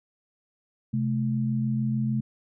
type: tone pair together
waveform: sine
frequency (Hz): 130 / 216.7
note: C3 / A3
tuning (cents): -11 / -26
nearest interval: major sixth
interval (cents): 885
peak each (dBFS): -26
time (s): 0.93-2.21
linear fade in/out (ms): 10
effects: none